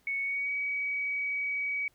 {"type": "tone with pitch glide", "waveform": "sine", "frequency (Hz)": [2217, 2268], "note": ["C#7", "C#7"], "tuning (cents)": [0, 39], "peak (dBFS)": -29, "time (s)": [0.07, 1.88], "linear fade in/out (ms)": 2, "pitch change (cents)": 39, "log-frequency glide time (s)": [0.21, 0.53], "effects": ["pink hiss -68 dBFS RMS until 1.94 s"]}